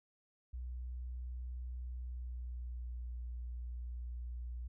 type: tone with pitch glide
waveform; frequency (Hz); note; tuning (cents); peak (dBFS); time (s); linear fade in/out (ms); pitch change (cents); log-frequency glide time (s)
sine; 61.74 to 60.23; B1 to B1; 0 to -43; -40; 0.53-4.68; 10; -43; 1.93-3.05
effects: none